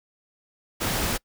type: noise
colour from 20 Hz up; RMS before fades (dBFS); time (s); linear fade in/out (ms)
pink; -26; 0.8-1.18; 20
effects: noise-tail reverb RT60 0.1 s tail -25 dB re dry